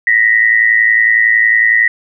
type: tone pair together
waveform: sine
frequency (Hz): 1864.6 / 1975.5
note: A#6 / B6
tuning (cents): 0 / 0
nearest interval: minor second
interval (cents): 100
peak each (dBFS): -10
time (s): 0.07-1.88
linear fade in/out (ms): 2
effects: none